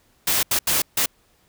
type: noise bursts at uneven times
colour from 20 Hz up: white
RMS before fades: -20 dBFS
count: 4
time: 0.27-0.43 / 0.51-0.59 / 0.67-0.82 / 0.97-1.06 s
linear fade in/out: 5 ms
effects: pink hiss -61 dBFS RMS until 1.48 s